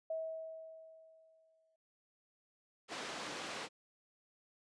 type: tone with exponential decay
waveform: sine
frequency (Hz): 644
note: E5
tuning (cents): -41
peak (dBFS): -35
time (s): 0.1-1.76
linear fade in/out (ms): 5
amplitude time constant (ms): 360
type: band-pass noise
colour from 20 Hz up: pink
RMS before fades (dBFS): -44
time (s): 2.88-3.69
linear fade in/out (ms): 50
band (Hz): 330 to 5700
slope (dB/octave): 12
effects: resampled to 22050 Hz